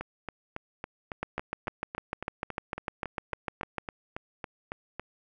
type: two click trains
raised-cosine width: 0.5 ms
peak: -20 / -16 dBFS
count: 19 / 18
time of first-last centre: 0.01-4.996 / 1.23-3.783 s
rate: 3.61 / 6.66 Hz
effects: none